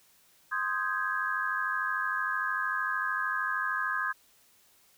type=chord; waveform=sine; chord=Ab major seventh; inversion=first; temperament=equal; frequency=1046.5 / 1244.5 / 1568 / 1661.2 Hz; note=C6 / Eb6 / G6 / Ab6; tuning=0 / 0 / 0 / 0 cents; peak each=-35 / -34 / -34 / -32 dBFS; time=0.51-4.13 s; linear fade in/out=20 ms; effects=white hiss -63 dBFS RMS until 4.97 s